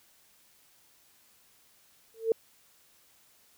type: tone with exponential growth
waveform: sine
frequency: 450.1 Hz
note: A4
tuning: 39 cents sharp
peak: -18 dBFS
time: 2.14-2.32 s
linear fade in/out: 2 ms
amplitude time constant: 38 ms
effects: white hiss -63 dBFS RMS until 3.57 s